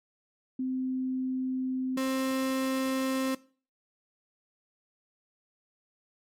sine / 35% pulse tone pair in turn, 258.7 / 263.8 Hz, C4 / C4, -19 / +14 cents, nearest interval unison, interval 33 cents, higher second, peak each -28 / -25 dBFS, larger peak second, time 0.59-1.97 / 1.97-3.35 s, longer neither, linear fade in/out 5 ms, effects noise-tail reverb RT60 0.4 s tail -20 dB re dry + MP3 64 kbps

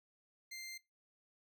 20% pulse tone, 2093 Hz, C7, in tune, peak -40 dBFS, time 0.51-0.78 s, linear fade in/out 10 ms, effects noise-tail reverb RT60 0.2 s tail -19 dB re dry

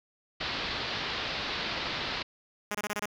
white low-pass noise, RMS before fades -34 dBFS, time 0.4-2.23 s, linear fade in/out 10 ms, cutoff 4600 Hz, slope 48 dB/octave
5% pulse tone bursts, 207.7 Hz, G#3, in tune, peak -19 dBFS, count 6, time 2.71-3.057 s, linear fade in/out 2 ms, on 37 ms, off 25 ms
effects none

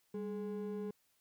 triangle ring-modulated tone, 310 Hz, D#4, 6 cents flat, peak -33 dBFS, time 0.14-0.91 s, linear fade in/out 5 ms, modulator 112 Hz, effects white hiss -75 dBFS RMS until 1.2 s

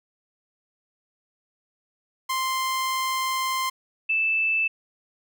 sawtooth / sine tone pair in turn, 1046.5 / 2637 Hz, C6 / E7, 0 / 0 cents, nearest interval octave + major third, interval 1600 cents, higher second, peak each -20 dBFS, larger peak neither, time 2.29-3.7 / 4.09-4.68 s, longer first, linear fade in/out 10 ms, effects none

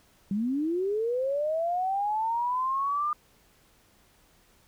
sine linear sweep, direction up, 189.5 to 1215 Hz, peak -25 dBFS, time 0.31-3.13 s, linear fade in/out 2 ms, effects pink hiss -62 dBFS RMS until 4.67 s

